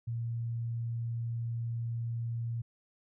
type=tone; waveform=sine; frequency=116.54 Hz; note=A#2; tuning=in tune; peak=-32 dBFS; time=0.07-2.62 s; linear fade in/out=10 ms; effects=none